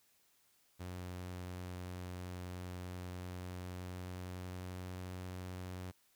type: tone with pitch glide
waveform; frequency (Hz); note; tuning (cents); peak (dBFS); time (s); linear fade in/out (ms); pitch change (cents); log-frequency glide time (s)
sawtooth; 90.3 to 91.51; F#2 to F#2; -42 to -19; -39; 0.79-5.92; 20; +23; 3.18-5.02
effects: white hiss -72 dBFS RMS until 6.15 s